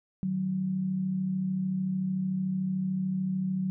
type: tone pair together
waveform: sine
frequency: 154.6 / 188.1 Hz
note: D#3 / F#3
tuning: -11 / +29 cents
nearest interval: minor third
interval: 340 cents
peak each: -37 / -27 dBFS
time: 0.23-3.7 s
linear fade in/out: 0 ms
effects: none